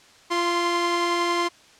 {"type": "tone pair together", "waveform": "sawtooth", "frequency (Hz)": [345.2, 1046.5], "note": ["F4", "C6"], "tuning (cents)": [-20, 0], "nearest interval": "octave + perfect fifth", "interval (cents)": 1920, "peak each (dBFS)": [-20, -20], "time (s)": [0.3, 1.49], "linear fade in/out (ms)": 20, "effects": ["white hiss -52 dBFS RMS until 1.79 s", "low-pass 6000 Hz 12 dB/octave"]}